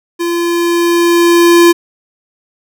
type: tone with level ramp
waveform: square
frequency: 342.9 Hz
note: F4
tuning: 32 cents flat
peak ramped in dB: -14 to -3 dBFS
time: 0.19-1.73 s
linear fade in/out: 20 ms
effects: none